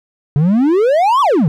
triangle exponential two-way sweep, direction up then down, 137.1 to 1174.7 to 137.1 Hz, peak -7 dBFS, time 0.36-1.48 s, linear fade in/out 0 ms, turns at 1.21 s, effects none

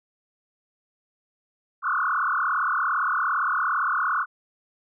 sine tone with frequency modulation, 1276 Hz, D#6, 43 cents sharp, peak -21 dBFS, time 1.82-4.26 s, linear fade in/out 50 ms, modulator 37.5 Hz, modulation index 5.6, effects none

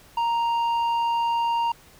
sine tone with tanh clipping, 932.3 Hz, A#5, in tune, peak -22 dBFS, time 0.17-1.72 s, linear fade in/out 5 ms, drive 7 dB, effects pink hiss -52 dBFS RMS until 1.99 s

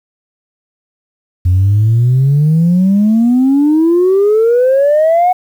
sine exponential sweep, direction up, 87.6 to 741 Hz, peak -5 dBFS, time 1.45-5.33 s, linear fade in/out 10 ms, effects tanh soft clip ceiling -4 dBFS + 7-bit

